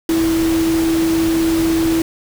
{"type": "tone in noise", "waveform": "sine", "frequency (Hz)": 327.1, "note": "E4", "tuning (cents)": -13, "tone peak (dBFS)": -13, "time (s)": [0.09, 2.02], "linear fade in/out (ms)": 2, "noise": "pink", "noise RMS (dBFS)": -25, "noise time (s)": [0.09, 2.02], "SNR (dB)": 9, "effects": []}